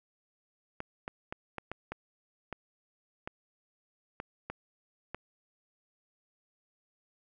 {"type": "clicks", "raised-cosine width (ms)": 0.5, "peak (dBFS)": -22, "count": 11, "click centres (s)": [0.804, 1.079, 1.325, 1.583, 1.716, 1.92, 2.527, 3.275, 4.201, 4.5, 5.146], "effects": []}